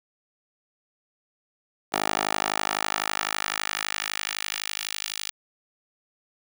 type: tone with high-pass filter sweep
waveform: 10% pulse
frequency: 51.91 Hz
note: G#1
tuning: in tune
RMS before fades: -29 dBFS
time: 1.92-5.31 s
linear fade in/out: 20 ms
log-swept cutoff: 600 to 3500 Hz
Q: 1
effects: none